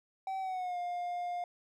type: tone with pitch glide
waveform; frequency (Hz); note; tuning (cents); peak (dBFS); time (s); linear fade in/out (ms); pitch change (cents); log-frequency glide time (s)
triangle; 767 to 707.4; G5 to F5; -38 to +22; -32; 0.27-1.44; 2; -140; 0.4-0.78
effects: none

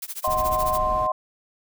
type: noise with tremolo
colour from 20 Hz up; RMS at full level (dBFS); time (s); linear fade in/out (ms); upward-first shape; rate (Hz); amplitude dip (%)
blue; -31; 0.02-0.78; 2; sine; 14; 95
type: chord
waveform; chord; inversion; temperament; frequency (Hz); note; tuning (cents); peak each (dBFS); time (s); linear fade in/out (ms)
sine; C diminished; first; equal; 622.3 / 740 / 1046.5; Eb5 / Gb5 / C6; 0 / 0 / 0; -26 / -28 / -22; 0.24-1.12; 5
type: noise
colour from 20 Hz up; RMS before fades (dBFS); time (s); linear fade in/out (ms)
brown; -32; 0.27-1.07; 5
effects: none

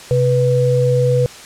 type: tone pair together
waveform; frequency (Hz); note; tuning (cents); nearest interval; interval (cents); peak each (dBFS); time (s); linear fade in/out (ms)
sine; 130.37 / 492.2; C3 / B4; -6 / -6; octave + major seventh; 2300; -14; 0.11-1.26; 0
effects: white hiss -36 dBFS RMS until 1.45 s + low-pass 8000 Hz 12 dB/octave

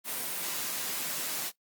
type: high-pass noise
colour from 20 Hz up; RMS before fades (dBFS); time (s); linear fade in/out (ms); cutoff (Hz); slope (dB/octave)
white; -34; 0.04-1.52; 50; 130; 96
effects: noise-tail reverb RT60 0.1 s tail -17 dB re dry + Opus 32 kbps

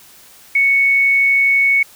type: tone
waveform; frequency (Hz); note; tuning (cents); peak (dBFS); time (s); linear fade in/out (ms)
sine; 2217; C#7; 0; -10; 0.55-1.83; 5
effects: white hiss -44 dBFS RMS until 1.95 s

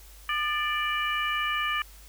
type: harmonic tone with a mistuned harmonic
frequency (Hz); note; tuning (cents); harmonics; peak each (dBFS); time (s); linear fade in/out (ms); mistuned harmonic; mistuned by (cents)
587.3; D5; 0; 2 / 3 / 4 / 5; -29 / -31 / -32 / -33; 0.29-1.82; 2; 2; +47
effects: added 50 Hz sine -48 dBFS peak until 2.08 s + white hiss -53 dBFS RMS until 2.08 s

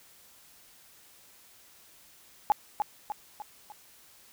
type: tone with echo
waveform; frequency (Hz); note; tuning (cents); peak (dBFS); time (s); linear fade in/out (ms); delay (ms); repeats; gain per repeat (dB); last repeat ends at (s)
sine; 840; G#5; +19; -18; 2.5-2.52; 0; 300; 4; -6; 3.72
effects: white hiss -57 dBFS RMS until 4.32 s

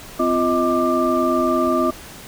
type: tone cluster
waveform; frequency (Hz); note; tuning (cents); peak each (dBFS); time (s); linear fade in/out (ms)
sine; 257.8 / 346.3 / 630 / 1185; C4 / F4 / D#5 / D6; -26 / -15 / +21 / +15; -21; 0.19-1.91; 10
effects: pink hiss -38 dBFS RMS until 2.27 s

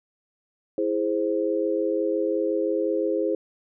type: chord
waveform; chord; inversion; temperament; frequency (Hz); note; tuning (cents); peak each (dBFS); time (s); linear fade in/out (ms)
sine; E augmented; none; equal; 329.6 / 415.3 / 523.3; E4 / G#4 / B#4; 0 / 0 / 0; -26; 0.78-3.35; 2
effects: none

